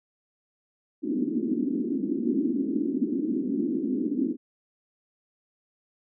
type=band-pass noise; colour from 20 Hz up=pink; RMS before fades=-27 dBFS; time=1.02-4.37 s; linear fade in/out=50 ms; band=230 to 330 Hz; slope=48 dB/octave; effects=none